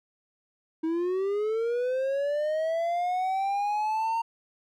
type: linear sweep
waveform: triangle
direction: up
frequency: 316.5 to 922 Hz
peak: -23 dBFS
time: 0.83-4.22 s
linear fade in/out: 10 ms
effects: none